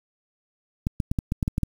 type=clicks; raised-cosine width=5 ms; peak=-11 dBFS; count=9; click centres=0.869 / 1.002 / 1.115 / 1.188 / 1.321 / 1.428 / 1.479 / 1.581 / 1.633 s; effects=7-bit